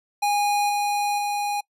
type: tone with level steps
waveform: square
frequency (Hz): 821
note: G#5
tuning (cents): -20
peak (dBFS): -20 / -22 / -24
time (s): 0.22-1.61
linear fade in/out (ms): 10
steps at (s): 0.69 / 1.18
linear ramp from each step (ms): 5
effects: noise-tail reverb RT60 0.1 s tail -25 dB re dry + resampled to 32000 Hz